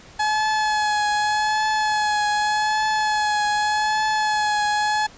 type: tone with vibrato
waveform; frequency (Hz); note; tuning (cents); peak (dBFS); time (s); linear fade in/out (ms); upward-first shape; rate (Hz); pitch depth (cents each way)
30% pulse; 849; G#5; +38; -16; 0.19-5.07; 10; triangle; 0.84; 30
effects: pink hiss -46 dBFS RMS until 5.17 s + resampled to 16000 Hz